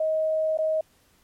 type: tone with dropouts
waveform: sine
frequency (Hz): 630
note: D#5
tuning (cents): +21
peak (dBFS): -21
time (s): 0-0.81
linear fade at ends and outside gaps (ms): 5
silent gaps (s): 0.574-0.586
effects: pink hiss -62 dBFS RMS until 1.23 s + MP3 64 kbps